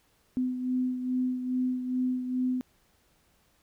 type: beating tone pair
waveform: sine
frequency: 253.2 / 255.6 Hz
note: B3 / C4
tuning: +43 / -40 cents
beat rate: 2.4 Hz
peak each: -27 / -35 dBFS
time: 0.37-2.61 s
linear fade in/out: 0 ms
effects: pink hiss -67 dBFS RMS until 3.62 s